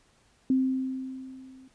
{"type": "tone with level ramp", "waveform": "sine", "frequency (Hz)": 261.6, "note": "C4", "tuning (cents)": 0, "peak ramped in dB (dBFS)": [-19, -49], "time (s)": [0.5, 1.68], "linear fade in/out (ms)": 2, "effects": ["pink hiss -64 dBFS RMS until 1.74 s", "resampled to 22050 Hz"]}